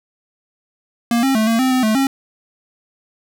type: tone with pitch steps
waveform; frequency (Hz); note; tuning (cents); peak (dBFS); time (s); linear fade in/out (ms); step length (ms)
square; 234.9 / 268.8 / 218.3 / 227.8 / 259.6 / 256.4 / 217.2 / 270.5; A#3 / C4 / A3 / A#3 / C4 / C4 / A3 / C#4; +13 / +47 / -13 / -40 / -13 / -35 / -22 / -42; -14; 1.11-2.07; 2; 120
effects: none